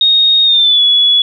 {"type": "tone with pitch glide", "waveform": "sine", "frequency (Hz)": [3724, 3395], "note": ["A#7", "G#7"], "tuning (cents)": [-2, 37], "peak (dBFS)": -6, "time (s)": [0.01, 1.22], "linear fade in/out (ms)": 2, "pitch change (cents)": -161, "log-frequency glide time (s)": [0.44, 0.82], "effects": []}